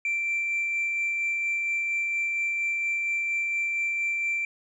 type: tone with tremolo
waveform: sine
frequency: 2349 Hz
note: D7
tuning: in tune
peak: -22 dBFS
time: 0.05-4.45 s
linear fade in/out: 2 ms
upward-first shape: sine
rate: 4.3 Hz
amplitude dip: 25%
effects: tanh soft clip ceiling -22 dBFS